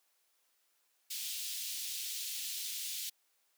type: high-pass noise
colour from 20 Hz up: pink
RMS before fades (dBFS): -40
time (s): 1.1-3.1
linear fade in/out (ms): 10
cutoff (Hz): 3100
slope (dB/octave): 24
effects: white hiss -75 dBFS RMS until 3.57 s + high-pass 400 Hz 12 dB/octave